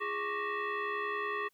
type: tone with frequency modulation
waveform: sine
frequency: 343.1 Hz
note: F4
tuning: 31 cents flat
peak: -32 dBFS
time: 0-1.49 s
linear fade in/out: 20 ms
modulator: 757 Hz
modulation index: 2.6
effects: white hiss -74 dBFS RMS until 1.53 s